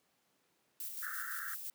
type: noise with tremolo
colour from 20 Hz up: violet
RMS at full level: -42 dBFS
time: 0.8-1.7 s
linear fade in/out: 2 ms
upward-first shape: square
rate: 5.9 Hz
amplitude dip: 35%
type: band-pass noise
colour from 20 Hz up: white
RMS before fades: -44 dBFS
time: 1.02-1.55 s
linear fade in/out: 10 ms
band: 1300 to 1800 Hz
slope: 96 dB/octave
effects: pink hiss -75 dBFS RMS until 1.74 s + high-pass 200 Hz 12 dB/octave